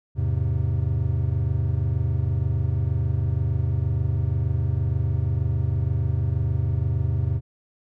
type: chord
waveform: triangle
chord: E augmented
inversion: none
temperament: equal with one note detuned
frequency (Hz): 82.41 / 104.43 / 130.81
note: E2 / G#2 / B#2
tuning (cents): 0 / +10 / 0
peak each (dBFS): -23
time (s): 0.15-7.41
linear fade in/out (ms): 50
effects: none